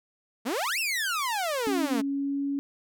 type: exponential two-way sweep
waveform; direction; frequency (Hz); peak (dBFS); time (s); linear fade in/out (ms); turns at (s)
sawtooth; up then down; 207.7 to 2800 to 207.7; -23; 0.45-2.02; 20; 0.79
type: tone with pitch glide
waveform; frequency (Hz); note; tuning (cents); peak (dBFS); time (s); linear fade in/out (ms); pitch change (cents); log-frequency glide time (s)
sine; 277.2 to 280.1; C#4 to C#4; 0 to +18; -26; 1.67-2.59; 0; +18; 1.95-2.43
effects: none